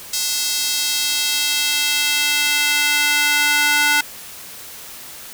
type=tone with high-pass filter sweep; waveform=square; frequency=293.7 Hz; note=D4; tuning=in tune; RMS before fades=-18 dBFS; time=0.13-4.01 s; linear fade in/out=5 ms; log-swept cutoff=5100 to 1500 Hz; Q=1.3; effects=white hiss -36 dBFS RMS until 5.33 s